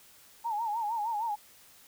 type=tone with vibrato; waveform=sine; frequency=880 Hz; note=A5; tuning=in tune; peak=-29 dBFS; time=0.44-1.36 s; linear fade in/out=20 ms; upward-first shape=sine; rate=6.5 Hz; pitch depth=120 cents each way; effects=white hiss -57 dBFS RMS until 1.87 s